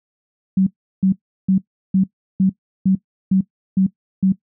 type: tone bursts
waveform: sine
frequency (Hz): 190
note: F#3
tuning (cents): +46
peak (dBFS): -11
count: 9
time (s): 0.57-4.323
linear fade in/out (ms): 5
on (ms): 97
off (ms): 360
effects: noise-tail reverb RT60 0.1 s tail -18 dB re dry